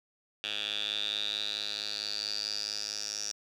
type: tone with band-pass filter sweep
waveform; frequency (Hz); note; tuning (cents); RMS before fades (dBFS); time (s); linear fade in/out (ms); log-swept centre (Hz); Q
10% pulse; 104.5; G#2; +11; -35; 0.44-3.32; 0; 3200 to 5600; 9.2
effects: none